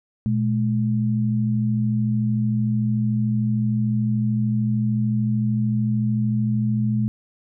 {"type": "tone pair together", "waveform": "sine", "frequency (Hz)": [119.5, 212.9], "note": ["A#2", "G#3"], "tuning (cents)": [43, 43], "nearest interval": "minor seventh", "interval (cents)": 1000, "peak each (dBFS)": -21, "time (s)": [0.26, 7.08], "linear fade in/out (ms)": 0, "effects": []}